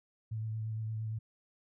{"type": "tone with vibrato", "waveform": "sine", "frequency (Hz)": 110, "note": "A2", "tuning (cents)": 0, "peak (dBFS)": -34, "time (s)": [0.31, 1.19], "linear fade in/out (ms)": 10, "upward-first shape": "sine", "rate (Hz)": 8.7, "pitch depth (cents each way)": 19, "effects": []}